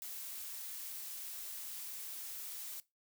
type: noise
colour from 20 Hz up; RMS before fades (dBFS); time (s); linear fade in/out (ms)
blue; -45; 0.02-2.8; 0
effects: noise-tail reverb RT60 0.2 s tail -19 dB re dry